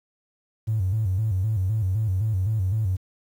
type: tone with vibrato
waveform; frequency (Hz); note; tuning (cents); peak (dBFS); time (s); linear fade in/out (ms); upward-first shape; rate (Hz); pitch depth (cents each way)
triangle; 101.2; G#2; -44; -17; 0.67-2.97; 20; square; 3.9; 140
effects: tanh soft clip ceiling -18 dBFS + 9-bit

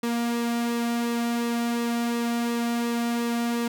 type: tone with flanger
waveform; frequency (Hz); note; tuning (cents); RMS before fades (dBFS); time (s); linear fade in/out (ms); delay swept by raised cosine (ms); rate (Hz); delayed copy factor
sawtooth; 235.6; A#3; +19; -26; 0.03-3.68; 5; 1.3 to 2.4; 2.8; -0.5
effects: none

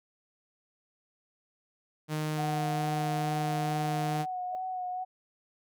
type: tone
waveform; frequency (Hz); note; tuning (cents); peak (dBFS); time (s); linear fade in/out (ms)
sawtooth; 153.8; D#3; -20; -26; 2.08-4.26; 50
type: tone with vibrato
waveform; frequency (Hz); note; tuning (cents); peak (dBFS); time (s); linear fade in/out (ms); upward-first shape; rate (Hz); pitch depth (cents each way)
sine; 737; F#5; -7; -32; 2.37-5.05; 20; sine; 2.3; 26
type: tone with exponential growth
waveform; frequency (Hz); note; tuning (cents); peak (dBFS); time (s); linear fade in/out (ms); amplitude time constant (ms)
sine; 636; D#5; +38; -33; 4.47-4.55; 0; 17
effects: none

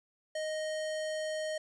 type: tone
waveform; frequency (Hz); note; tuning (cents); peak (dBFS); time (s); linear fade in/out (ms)
square; 622.3; D#5; 0; -34; 0.35-1.58; 5
effects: resampled to 22050 Hz + 12-bit

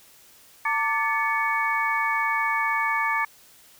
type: tone cluster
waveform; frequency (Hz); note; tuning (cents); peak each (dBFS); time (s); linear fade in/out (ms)
sine; 904 / 1169 / 1737 / 2229; A5 / D6 / A6 / C#7; +47 / -8 / -23 / +9; -27; 0.65-3.25; 5
effects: white hiss -53 dBFS RMS until 3.79 s

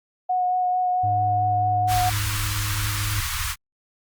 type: tone with vibrato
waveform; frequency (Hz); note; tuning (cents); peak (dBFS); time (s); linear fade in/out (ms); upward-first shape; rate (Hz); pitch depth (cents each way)
sine; 730; F#5; -24; -19; 0.29-2.1; 10; sine; 4.5; 12
type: tone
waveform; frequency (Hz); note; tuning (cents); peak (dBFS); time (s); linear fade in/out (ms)
triangle; 102.9; G#2; -16; -23; 1.03-3.21; 10
type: band-stop noise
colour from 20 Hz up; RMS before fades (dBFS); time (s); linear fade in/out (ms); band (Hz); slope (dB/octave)
pink; -27; 1.87-3.56; 50; 110 to 1000; 48
effects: Opus 48 kbps

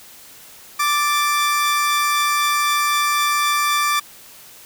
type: tone pair together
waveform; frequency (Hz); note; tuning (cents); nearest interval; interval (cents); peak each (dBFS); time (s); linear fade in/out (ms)
sawtooth; 1174.7 / 1760.1; D6 / A6; 0 / 0; perfect fifth; 700; -13 / -22; 0.79-4; 10
effects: white hiss -43 dBFS RMS until 4.65 s

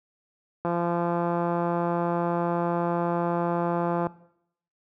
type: click train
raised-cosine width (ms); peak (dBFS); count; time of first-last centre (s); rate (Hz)
1; -14; 589; 0.65-4.069; 172
effects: noise-tail reverb RT60 0.7 s tail -18 dB re dry + high-pass 80 Hz 12 dB/octave

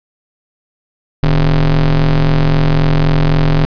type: ring-modulated tone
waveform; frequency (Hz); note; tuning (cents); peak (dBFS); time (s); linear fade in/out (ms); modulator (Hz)
square; 65.41; C2; 0; -6; 1.23-3.65; 0; 87.3
effects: resampled to 11025 Hz + 8-bit

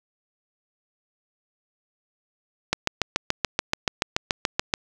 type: click train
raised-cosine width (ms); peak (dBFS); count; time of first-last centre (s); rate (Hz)
0.2; -3; 15; 2.73-4.739; 6.97
effects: none

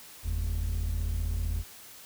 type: tone pair together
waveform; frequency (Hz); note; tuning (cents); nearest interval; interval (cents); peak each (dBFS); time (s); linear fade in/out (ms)
triangle; 45.4 / 81; F#1 / E2; -32 / -30; minor seventh; 1002; -27; 0.23-1.64; 50
effects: tanh soft clip ceiling -22 dBFS + white hiss -49 dBFS RMS until 2.05 s

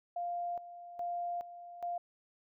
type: tone with tremolo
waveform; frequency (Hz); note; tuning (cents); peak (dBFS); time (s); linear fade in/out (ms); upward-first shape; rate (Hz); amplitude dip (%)
sine; 698.5; F5; 0; -34; 0.16-1.98; 5; square; 1.2; 75
effects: none

